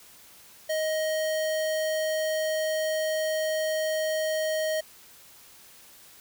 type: tone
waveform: square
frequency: 627 Hz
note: D#5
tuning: 13 cents sharp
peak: -26 dBFS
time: 0.69-4.81 s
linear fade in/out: 10 ms
effects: white hiss -52 dBFS RMS until 6.2 s